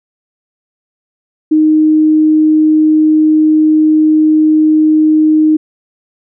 sine tone, 310 Hz, D#4, 6 cents flat, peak -5 dBFS, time 1.51-5.57 s, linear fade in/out 10 ms, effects none

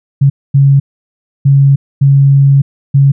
sine tone bursts at uneven times, 138.59 Hz, C#3, in tune, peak -3 dBFS, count 5, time 0.21-0.3 / 0.54-0.8 / 1.45-1.76 / 2.01-2.62 / 2.94-3.12 s, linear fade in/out 10 ms, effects none

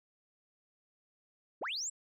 sine linear sweep, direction up, 173.1 to 7902 Hz, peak -34 dBFS, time 1.61-1.9 s, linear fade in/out 10 ms, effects tanh soft clip ceiling -30 dBFS

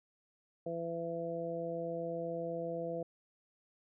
harmonic tone, 167.8 Hz, E3, 31 cents sharp, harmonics 1 / 2 / 3 / 4, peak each -44 / -44 / -38 / -42 dBFS, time 0.66-3.03 s, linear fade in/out 5 ms, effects none

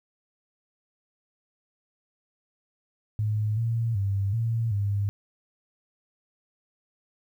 sine tone with pitch steps, 106.8 / 115 / 98.8 / 114.4 / 101 Hz, G#2 / A#2 / G2 / A#2 / G#2, +49 / -23 / +14 / -32 / -48 cents, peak -23 dBFS, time 3.19-5.09 s, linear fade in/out 0 ms, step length 380 ms, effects 10-bit

